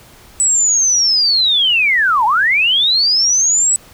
sine linear two-way sweep, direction down then up, 7970 to 827 to 7970 Hz, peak -10 dBFS, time 0.4-3.76 s, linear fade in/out 0 ms, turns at 2.25 s, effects pink hiss -43 dBFS RMS until 3.93 s

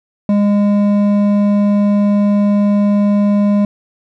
sine tone with hard clipping, 204.4 Hz, G#3, 27 cents flat, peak -11 dBFS, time 0.29-3.65 s, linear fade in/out 2 ms, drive 8 dB, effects none

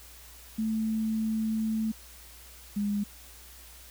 sine tone pair in turn, 220 / 204.6 Hz, A3 / G#3, 0 / -26 cents, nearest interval minor second, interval 126 cents, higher first, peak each -26 dBFS, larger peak neither, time 0.58-1.92 / 2.76-3.04 s, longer first, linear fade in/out 10 ms, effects added 60 Hz sine -52 dBFS peak until 3.9 s + white hiss -51 dBFS RMS until 3.9 s

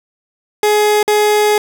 30% pulse tone with dropouts, 420.2 Hz, G#4, 20 cents sharp, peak -7 dBFS, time 0.63-1.58 s, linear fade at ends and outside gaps 2 ms, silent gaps 1.029-1.078 s, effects none

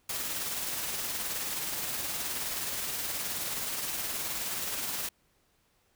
white noise with tremolo, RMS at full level -33 dBFS, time 0.09-5.09 s, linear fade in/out 5 ms, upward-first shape sine, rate 19 Hz, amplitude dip 30%, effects pink hiss -70 dBFS RMS until 5.95 s

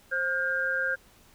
sine tone cluster, 528 / 1427 / 1601 Hz, C5 / F6 / G6, +16 / +37 / +36 cents, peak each -34 / -31 / -27 dBFS, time 0.11-0.96 s, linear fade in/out 20 ms, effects pink hiss -58 dBFS RMS until 1.34 s

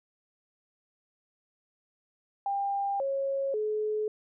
sine tone with pitch steps, 797 / 547 / 427.4 Hz, G5 / C#5 / G#4, +28 / -23 / +50 cents, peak -27 dBFS, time 2.46-4.08 s, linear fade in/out 2 ms, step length 540 ms, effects none

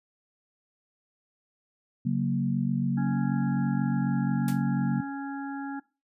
sine chord, F# major, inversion second, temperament equal, 138.59 / 185 / 233.1 Hz, C#3 / F#3 / A#3, 0 / 0 / 0 cents, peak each -28 dBFS, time 2.05-5.01 s, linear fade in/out 10 ms
harmonic tone, 277.2 Hz, C#4, in tune, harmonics 1 / 3 / 5 / 6, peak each -33 / -39 / -44 / -44 dBFS, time 2.97-5.8 s, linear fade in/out 10 ms
white noise with exponential decay, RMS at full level -35 dBFS, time 4.48-4.62 s, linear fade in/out 1 ms, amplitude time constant 30 ms
effects noise-tail reverb RT60 0.3 s tail -20 dB re dry + resampled to 32000 Hz

